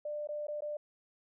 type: tone with dropouts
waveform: sine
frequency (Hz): 595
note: D5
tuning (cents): +22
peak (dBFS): -35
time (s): 0.05-0.77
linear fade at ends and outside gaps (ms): 5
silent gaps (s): 0.273-0.288 / 0.47-0.482 / 0.607-0.62
effects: none